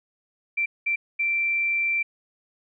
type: tone bursts at uneven times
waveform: sine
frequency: 2349 Hz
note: D7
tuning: in tune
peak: -21 dBFS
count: 3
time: 0.57-0.66 / 0.86-0.96 / 1.19-2.03 s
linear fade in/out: 10 ms
effects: none